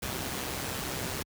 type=noise with amplitude modulation; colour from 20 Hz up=pink; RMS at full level=-32 dBFS; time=0.02-1.23 s; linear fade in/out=10 ms; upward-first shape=sine; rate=130 Hz; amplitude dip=50%; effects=high-pass 60 Hz 12 dB/octave